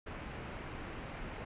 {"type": "low-pass noise", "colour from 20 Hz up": "pink", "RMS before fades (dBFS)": -44, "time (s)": [0.06, 1.45], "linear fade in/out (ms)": 10, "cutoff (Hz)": 2700, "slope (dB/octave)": 24, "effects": ["resampled to 8000 Hz"]}